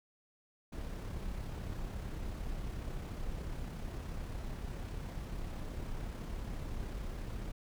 brown noise with amplitude modulation, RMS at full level -39 dBFS, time 0.72-7.52 s, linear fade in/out 10 ms, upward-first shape sine, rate 33.9 Hz, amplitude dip 30%, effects none

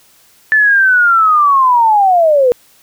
sine linear sweep, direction down, 1760 to 475.9 Hz, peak -6 dBFS, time 0.52-2.52 s, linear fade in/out 0 ms, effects white hiss -48 dBFS RMS until 2.82 s

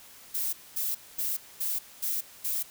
violet noise bursts, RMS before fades -30 dBFS, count 6, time 0.34-2.63 s, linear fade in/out 10 ms, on 190 ms, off 230 ms, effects white hiss -51 dBFS RMS until 2.7 s

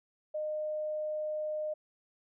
sine tone, 612 Hz, D#5, 29 cents flat, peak -32 dBFS, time 0.34-1.74 s, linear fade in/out 10 ms, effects none

